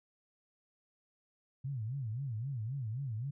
sine tone with vibrato, 122.9 Hz, B2, 8 cents flat, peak -35 dBFS, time 1.64-3.31 s, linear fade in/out 10 ms, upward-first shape sine, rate 3.8 Hz, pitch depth 250 cents each way, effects none

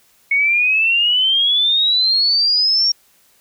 sine exponential sweep, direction up, 2200 to 5588 Hz, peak -12 dBFS, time 0.31-2.92 s, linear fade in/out 5 ms, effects white hiss -55 dBFS RMS until 3.4 s

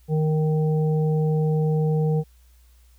harmonic tone, 155.3 Hz, D#3, 3 cents flat, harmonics 1 / 3 / 5, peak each -19 / -26 / -36 dBFS, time 0.08-2.24 s, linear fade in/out 50 ms, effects added 60 Hz sine -51 dBFS peak until 2.98 s + white hiss -63 dBFS RMS until 2.98 s

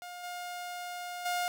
sawtooth tone with level steps, 711 Hz, F5, 31 cents sharp, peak -38 / -34 / -26 dBFS, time 0.02-1.48 s, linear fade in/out 0 ms, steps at 0.23 / 1.25 s, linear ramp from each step 10 ms, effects none

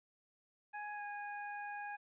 25% pulse tone with pitch glide, 833 to 822.5 Hz, G#5 to G#5, +5 to -17 cents, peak -38 dBFS, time 0.73-1.97 s, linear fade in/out 20 ms, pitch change -22 cents, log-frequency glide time 0.94-1.03 s, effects resampled to 8000 Hz + 13-bit

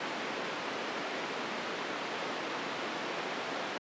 pink band-pass noise, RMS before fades -37 dBFS, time 0-3.78 s, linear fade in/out 5 ms, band 290 to 3100 Hz, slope 12 dB/octave, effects high-pass 150 Hz 12 dB/octave + resampled to 16000 Hz

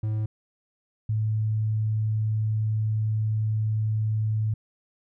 triangle / sine tone pair in turn, 108.2 / 108.61 Hz, A2 / A2, -29 / -22 cents, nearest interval unison, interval 7 cents, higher second, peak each -22 dBFS, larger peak neither, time 0.03-0.26 / 1.09-4.54 s, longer second, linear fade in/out 5 ms, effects none

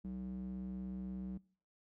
square tone with band-pass filter, 63.1 Hz, B1, 38 cents sharp, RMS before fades -43 dBFS, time 0.04-1.38 s, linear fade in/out 10 ms, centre 210 Hz, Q 4.2, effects noise-tail reverb RT60 0.5 s tail -24 dB re dry

